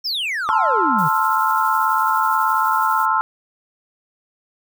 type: exponential sweep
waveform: triangle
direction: down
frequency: 5588 to 140.3 Hz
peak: -19 dBFS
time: 0.04-1.09 s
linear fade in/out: 20 ms
type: chord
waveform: sine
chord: F major seventh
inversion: first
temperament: equal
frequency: 880 / 1046.5 / 1318.5 / 1396.9 Hz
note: A5 / C6 / E6 / F6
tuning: 0 / 0 / 0 / 0 cents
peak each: -20 / -20 / -20 / -23 dBFS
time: 0.49-3.21 s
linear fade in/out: 0 ms
type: noise with tremolo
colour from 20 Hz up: violet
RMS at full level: -34 dBFS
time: 0.98-3.06 s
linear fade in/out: 10 ms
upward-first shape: triangle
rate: 12 Hz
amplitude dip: 40%
effects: none